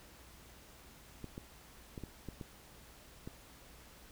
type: clicks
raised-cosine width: 3 ms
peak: -30 dBFS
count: 7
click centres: 1.243 / 1.379 / 1.978 / 2.037 / 2.287 / 2.412 / 3.275 s
effects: added 60 Hz sine -63 dBFS peak until 4.11 s + pink hiss -58 dBFS RMS until 4.11 s